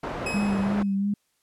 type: low-pass noise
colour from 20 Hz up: white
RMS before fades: -32 dBFS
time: 0.03-0.83 s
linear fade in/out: 5 ms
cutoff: 920 Hz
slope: 12 dB/octave
type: tone with exponential decay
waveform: 40% pulse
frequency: 2548 Hz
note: D#7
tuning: 41 cents sharp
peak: -26 dBFS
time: 0.26-0.95 s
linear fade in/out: 5 ms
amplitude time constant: 150 ms
type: tone with vibrato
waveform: sine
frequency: 200 Hz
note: G3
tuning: 35 cents sharp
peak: -22 dBFS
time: 0.34-1.14 s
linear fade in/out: 5 ms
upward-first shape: sine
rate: 2.9 Hz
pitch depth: 38 cents each way
effects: white hiss -71 dBFS RMS until 1.42 s + low-pass 12000 Hz 12 dB/octave